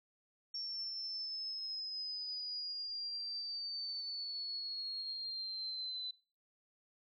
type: exponential sweep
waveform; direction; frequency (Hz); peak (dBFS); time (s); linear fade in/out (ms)
sine; down; 5480 to 4007; -39; 0.54-6.11; 5
effects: noise-tail reverb RT60 0.4 s tail -20 dB re dry